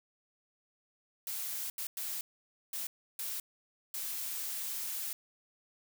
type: noise bursts at uneven times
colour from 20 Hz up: blue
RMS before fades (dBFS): -38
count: 6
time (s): 1.27-1.7 / 1.78-1.87 / 1.97-2.21 / 2.73-2.87 / 3.19-3.4 / 3.94-5.13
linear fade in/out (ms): 2
effects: none